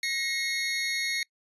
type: tone pair together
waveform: 25% pulse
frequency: 1885.3 / 2170 Hz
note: A#6 / C#7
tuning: +19 / -37 cents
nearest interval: major second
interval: 244 cents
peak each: -29 / -25 dBFS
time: 0.03-1.23 s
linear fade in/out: 2 ms
effects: noise-tail reverb RT60 0.1 s tail -25 dB re dry + resampled to 24000 Hz